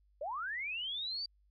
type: linear sweep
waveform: sine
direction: up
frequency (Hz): 529 to 4699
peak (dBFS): -36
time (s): 0.21-1.26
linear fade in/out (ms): 5
effects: added 50 Hz sine -66 dBFS peak until 1.5 s